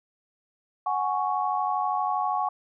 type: chord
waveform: sine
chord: F# suspended second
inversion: none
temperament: just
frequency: 740 / 832.5 / 1110 Hz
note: F#5 / G#5 / C#6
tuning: 0 / +4 / +2 cents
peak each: -28 / -28 / -28 dBFS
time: 0.86-2.49 s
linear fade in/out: 5 ms
effects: none